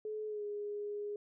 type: tone with pitch glide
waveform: sine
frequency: 428.9 to 413.3 Hz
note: A4 to G#4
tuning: -44 to -8 cents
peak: -37 dBFS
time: 0.05-1.16 s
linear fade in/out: 2 ms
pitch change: -64 cents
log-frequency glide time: 0.27-0.44 s
effects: none